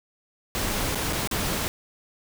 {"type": "noise with dropouts", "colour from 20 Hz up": "pink", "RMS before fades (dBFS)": -27, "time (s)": [0.55, 1.68], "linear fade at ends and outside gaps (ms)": 0, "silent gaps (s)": [[0.948, 0.955], [1.126, 1.131], [1.274, 1.312]], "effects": []}